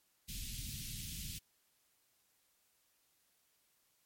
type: band-stop noise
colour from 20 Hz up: pink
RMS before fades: -44 dBFS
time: 0.28-1.39 s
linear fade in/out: 10 ms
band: 200 to 2800 Hz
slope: 24 dB/octave
effects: white hiss -75 dBFS RMS until 4.05 s + MP3 64 kbps